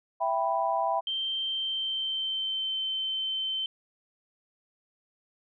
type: chord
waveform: sine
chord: E minor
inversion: none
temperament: equal with one note detuned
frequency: 661.9 / 784 / 987.8 Hz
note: E5 / G5 / B5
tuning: +7 / 0 / 0 cents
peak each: -29 dBFS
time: 0.2-1.01 s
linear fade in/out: 20 ms
type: tone with pitch glide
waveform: sine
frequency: 3136 to 3089 Hz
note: G7 to G7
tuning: 0 to -26 cents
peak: -28 dBFS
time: 1.07-3.66 s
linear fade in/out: 2 ms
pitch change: -26 cents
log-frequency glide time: 1.43-2.79 s
effects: none